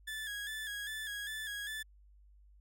30% pulse tone with vibrato, 1700 Hz, G#6, 40 cents sharp, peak -36 dBFS, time 0.07-1.83 s, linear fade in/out 10 ms, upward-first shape square, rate 2.5 Hz, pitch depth 49 cents each way, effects added 50 Hz sine -58 dBFS peak until 2.6 s

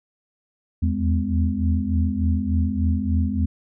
sine tone cluster, 80.1 / 83.5 / 208.4 / 254.8 Hz, E2 / E2 / G#3 / C4, -49 / +23 / +6 / -46 cents, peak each -24 / -22 / -25 / -27 dBFS, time 0.82-3.46 s, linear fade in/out 10 ms, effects none

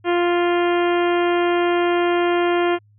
harmonic tone with a mistuned harmonic, 349.2 Hz, F4, in tune, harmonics 1 / 2 / 3 / 4 / 5 / 6 / 7 / 8 / 9, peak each -17 / -23 / -27 / -29 / -31 / -33 / -34 / -35 / -36 dBFS, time 0.04-2.79 s, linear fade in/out 50 ms, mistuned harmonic 9, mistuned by +25 cents, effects added 104 Hz sine -51 dBFS peak until 2.98 s

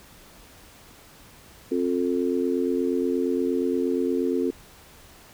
harmonic tone, 88.5 Hz, F2, 23 cents sharp, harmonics 3 / 4 / 5, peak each -25 / -26 / -27 dBFS, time 1.71-4.51 s, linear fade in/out 10 ms, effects pink hiss -50 dBFS RMS until 5.33 s

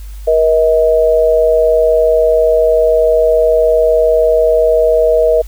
sine tone pair together, 476.5 / 636 Hz, A#4 / D#5, +38 / +38 cents, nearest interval perfect fourth, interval 500 cents, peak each -10 dBFS, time 0.27-5.42 s, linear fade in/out 10 ms, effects added 50 Hz sine -25 dBFS peak until 5.47 s + white hiss -44 dBFS RMS until 5.47 s

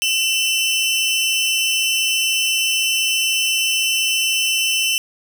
sawtooth tone pair together, 2692 / 3027 Hz, E7 / F#7, +36 / +39 cents, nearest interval major second, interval 203 cents, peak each -16 dBFS, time 0.02-4.98 s, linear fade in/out 0 ms, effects none

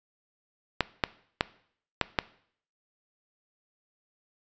clicks, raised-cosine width 0.3 ms, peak -6 dBFS, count 5, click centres 0.807 / 1.038 / 1.409 / 2.013 / 2.188 s, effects noise-tail reverb RT60 0.6 s tail -19 dB re dry + resampled to 16000 Hz

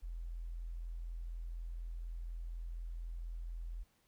sine tone, 42.06 Hz, E1, 36 cents sharp, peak -40 dBFS, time 0.02-3.84 s, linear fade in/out 20 ms, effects pink hiss -74 dBFS RMS until 4.07 s

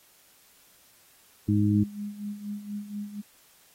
harmonic tone, 103.83 Hz, G#2, in tune, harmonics 1 / 2 / 3, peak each -24 / -24 / -26 dBFS, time 1.48-1.84 s, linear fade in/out 10 ms
sine tone with tremolo, 206 Hz, G#3, 14 cents flat, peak -30 dBFS, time 1.74-3.22 s, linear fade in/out 20 ms, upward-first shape sine, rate 4.2 Hz, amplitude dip 70%
effects white hiss -59 dBFS RMS until 3.74 s + AAC 48 kbps

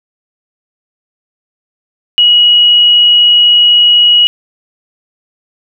sine tone, 2908 Hz, F#7, 31 cents flat, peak -3 dBFS, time 2.18-4.27 s, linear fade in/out 0 ms, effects none

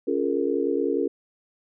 sine chord, Bb minor seventh, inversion first, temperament just, 279.7 / 349.6 / 419.5 / 466.2 Hz, Db4 / F4 / Ab4 / Bb4, +16 / +2 / +17 / 0 cents, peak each -27 dBFS, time 0.07-1.08 s, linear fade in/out 10 ms, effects none

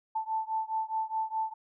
sine beating tone pair, 880 / 884.8 Hz, A5 / A5, 0 / +9 cents, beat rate 4.8 Hz, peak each -32 / -33 dBFS, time 0.15-1.54 s, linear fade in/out 10 ms, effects none

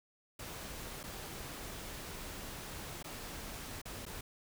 pink noise with dropouts, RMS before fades -45 dBFS, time 0.39-4.21 s, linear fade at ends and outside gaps 5 ms, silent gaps 1.032-1.037 / 3.028-3.042 / 3.817-3.854 / 4.054-4.063 s, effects none

